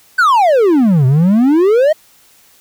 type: exponential two-way sweep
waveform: triangle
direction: down then up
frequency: 1564 to 125 to 645 Hz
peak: -5 dBFS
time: 0.18-1.93 s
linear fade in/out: 10 ms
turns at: 1.06 s
effects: white hiss -48 dBFS RMS until 2.6 s